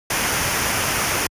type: noise with comb filter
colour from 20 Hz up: pink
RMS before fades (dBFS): -21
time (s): 0.1-1.27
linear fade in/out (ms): 5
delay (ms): 0.25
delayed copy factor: -0.5
effects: high-pass 60 Hz 12 dB/octave + resampled to 32000 Hz